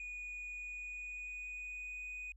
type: tone with pitch glide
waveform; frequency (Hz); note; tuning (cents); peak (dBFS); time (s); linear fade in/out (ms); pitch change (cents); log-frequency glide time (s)
sine; 2462 to 2485; D#7 to D#7; -19 to -3; -40; 0-2.32; 2; +16; 0.53-2.04
effects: tanh soft clip ceiling -41 dBFS + added 50 Hz sine -56 dBFS peak until 2.36 s

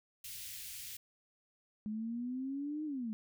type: band-stop noise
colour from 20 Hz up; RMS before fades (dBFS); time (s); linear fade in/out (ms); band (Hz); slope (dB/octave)
white; -46; 0.24-0.97; 5; 130 to 2100; 24
type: exponential two-way sweep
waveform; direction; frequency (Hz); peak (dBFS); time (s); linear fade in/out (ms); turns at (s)
sine; up then down; 210 to 311.1 to 210; -36; 1.86-3.13; 0; 2.85
effects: none

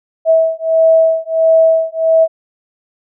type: beating tone pair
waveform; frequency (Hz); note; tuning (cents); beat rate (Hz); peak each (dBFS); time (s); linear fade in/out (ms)
sine; 648 / 649.5; E5 / E5; -30 / -26; 1.5; -11 / -11; 0.25-2.28; 50
effects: none

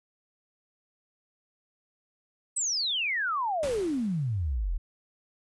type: exponential sweep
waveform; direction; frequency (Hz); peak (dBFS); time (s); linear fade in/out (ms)
sine; down; 8300 to 36.01; -26; 2.56-4.78; 10
type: noise with exponential decay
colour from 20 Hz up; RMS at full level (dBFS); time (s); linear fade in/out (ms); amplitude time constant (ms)
pink; -36; 3.63-4.55; 1; 200
effects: resampled to 24000 Hz

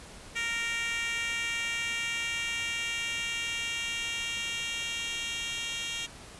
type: tone with high-pass filter sweep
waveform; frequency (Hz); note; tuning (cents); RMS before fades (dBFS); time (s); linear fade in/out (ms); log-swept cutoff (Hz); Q
10% pulse; 464.2; A#4; -7; -33; 0.35-6.07; 20; 2100 to 3200; 2.2
effects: pink hiss -48 dBFS RMS until 6.39 s + resampled to 24000 Hz

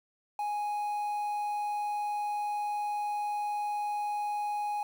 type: tone with quantisation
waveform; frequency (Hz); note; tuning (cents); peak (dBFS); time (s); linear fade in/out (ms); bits
triangle; 830.6; G#5; 0; -28; 0.39-4.83; 2; 9
effects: none

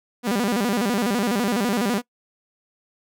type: tone with vibrato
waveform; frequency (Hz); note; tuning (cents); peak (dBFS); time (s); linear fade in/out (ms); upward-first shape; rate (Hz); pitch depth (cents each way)
sawtooth; 220; A3; 0; -16; 0.23-2.02; 50; square; 12; 180
effects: noise-tail reverb RT60 0.1 s tail -23 dB re dry

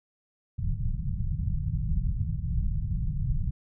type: low-pass noise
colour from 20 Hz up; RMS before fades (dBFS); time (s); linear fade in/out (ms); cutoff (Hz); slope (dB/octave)
pink; -28; 0.58-3.51; 10; 170; 48
effects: none

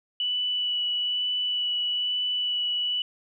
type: tone with vibrato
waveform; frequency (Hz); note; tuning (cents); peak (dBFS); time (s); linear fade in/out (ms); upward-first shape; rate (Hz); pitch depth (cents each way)
sine; 2960; F#7; 0; -24; 0.2-3.02; 2; sine; 1.1; 10
effects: none

